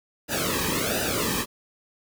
pink noise with flanger, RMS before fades -26 dBFS, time 0.28-1.46 s, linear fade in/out 50 ms, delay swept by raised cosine 0.91 to 1.44 ms, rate 1.4 Hz, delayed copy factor -0.95, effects none

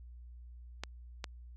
clicks, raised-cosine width 0.2 ms, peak -20 dBFS, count 2, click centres 0.836 / 1.242 s, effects added 60 Hz sine -48 dBFS peak until 1.56 s

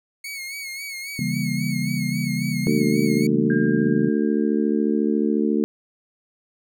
sawtooth tone with vibrato, 2199 Hz, C#7, 14 cents flat, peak -27 dBFS, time 0.24-3.27 s, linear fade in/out 5 ms, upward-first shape sine, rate 3.7 Hz, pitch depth 59 cents each way
sine chord, C# diminished seventh, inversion none, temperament just, 138.59 / 166.31 / 199.57 / 239.5 Hz, C#3 / E3 / G3 / Bb3, 0 / +16 / +31 / +47 cents, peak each -27 dBFS, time 1.19-4.09 s, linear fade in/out 2 ms
harmonic tone, 74.1 Hz, D2, 16 cents sharp, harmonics 3 / 4 / 5 / 6, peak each -21 / -23 / -25 / -27 dBFS, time 2.67-5.64 s, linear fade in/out 0 ms
sine tone with exponential decay, 1608 Hz, G6, 44 cents sharp, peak -26 dBFS, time 3.5-5.39 s, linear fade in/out 2 ms, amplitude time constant 410 ms
effects none

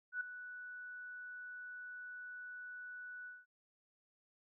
sine tone with ADSR envelope, 1480 Hz, F#6, in tune, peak -34 dBFS, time 0.12-3.46 s, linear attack 88 ms, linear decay 5 ms, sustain -12 dB, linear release 200 ms, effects none

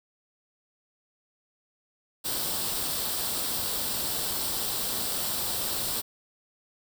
white noise with comb filter, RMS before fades -30 dBFS, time 2.24-6.02 s, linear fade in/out 20 ms, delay 0.23 ms, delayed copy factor +0.55, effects none

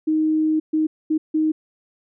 sine tone bursts at uneven times, 312.2 Hz, D#4, 6 cents sharp, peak -16 dBFS, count 4, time 0.07-0.6 / 0.73-0.87 / 1.1-1.18 / 1.34-1.52 s, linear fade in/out 10 ms, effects none

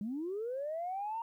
sine linear sweep, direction up, 194.5 to 932.3 Hz, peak -34 dBFS, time 0.01-1.22 s, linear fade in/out 2 ms, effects tanh soft clip ceiling -30 dBFS + 12-bit

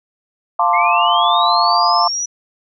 sine chord, D minor seventh, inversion first, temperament equal with one note detuned, 698.5 / 886.1 / 1046.5 / 1174.7 Hz, F5 / A5 / C6 / D6, 0 / +12 / 0 / 0 cents, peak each -17 dBFS, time 0.59-2.08 s, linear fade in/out 5 ms
sine linear sweep, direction up, 2093 to 5920 Hz, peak -18 dBFS, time 0.73-2.26 s, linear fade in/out 10 ms
effects none

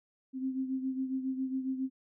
sine beating tone pair, 261.6 / 268.9 Hz, C4 / C4, 0 / +47 cents, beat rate 7.3 Hz, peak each -32 / -39 dBFS, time 0.33-1.9 s, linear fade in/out 50 ms, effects none

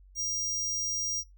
square tone, 5700 Hz, F8, 34 cents sharp, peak -30 dBFS, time 0.15-1.24 s, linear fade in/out 50 ms, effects noise-tail reverb RT60 0.2 s tail -22 dB re dry + added 47 Hz sine -52 dBFS peak until 1.37 s

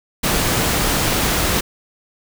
pink noise, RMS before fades -18 dBFS, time 0.23-1.61 s, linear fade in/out 10 ms, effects none

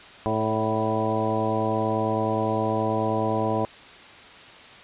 harmonic tone with a mistuned harmonic, 109.4 Hz, A2, 9 cents flat, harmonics 1 / 2 / 3 / 4 / 5 / 6 / 7 / 9, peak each -30 / -30 / -30 / -30 / -30 / -30 / -30 / -30 dBFS, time 0.26-3.65 s, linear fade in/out 0 ms, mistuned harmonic 5, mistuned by +31 cents, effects white hiss -45 dBFS RMS until 4.83 s + resampled to 8000 Hz

